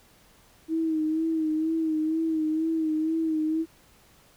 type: tone with vibrato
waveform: sine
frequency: 317.6 Hz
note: D#4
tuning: 36 cents sharp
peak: -23 dBFS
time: 0.68-3.66 s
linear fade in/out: 50 ms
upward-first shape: sine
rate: 2.1 Hz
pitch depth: 43 cents each way
effects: pink hiss -58 dBFS RMS until 4.36 s